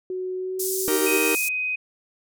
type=tone with pitch glide; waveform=sine; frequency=370 to 379.3 Hz; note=F#4 to F#4; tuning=0 to +43 cents; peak=-26 dBFS; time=0.1-1.17 s; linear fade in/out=2 ms; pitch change=+43 cents; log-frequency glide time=0.36-0.75 s
type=band-pass noise; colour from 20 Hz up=white; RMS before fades=-28 dBFS; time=0.59-1.49 s; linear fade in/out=10 ms; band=5700 to 15000 Hz; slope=24 dB/octave
type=chord; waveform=45% pulse; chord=Eb major; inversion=none; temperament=just; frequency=311.1 / 388.9 / 466.7 Hz; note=Eb4 / G4 / Bb4; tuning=0 / -14 / +2 cents; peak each=-26 dBFS; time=0.88-1.35 s; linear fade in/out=0 ms
type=tone; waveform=sine; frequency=2508 Hz; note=D#7; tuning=13 cents sharp; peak=-23 dBFS; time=1.06-1.76 s; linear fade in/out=10 ms
effects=none